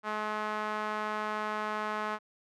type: tone with band-pass filter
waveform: sawtooth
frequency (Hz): 213.1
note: G#3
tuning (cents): +45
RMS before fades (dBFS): -34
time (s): 0.03-2.19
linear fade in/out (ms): 50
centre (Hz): 1200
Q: 1.7
effects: none